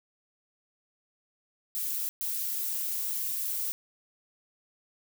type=noise bursts at uneven times; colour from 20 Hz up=violet; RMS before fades=-32 dBFS; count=2; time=1.75-2.09 / 2.21-3.72 s; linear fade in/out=0 ms; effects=none